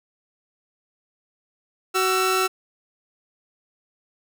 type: tone pair together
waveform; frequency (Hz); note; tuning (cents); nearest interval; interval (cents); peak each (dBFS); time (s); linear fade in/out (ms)
sawtooth; 374.8 / 1335.6; F#4 / E6; +22 / +22; octave + minor seventh; 2200; -18; 1.94-2.48; 20
effects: none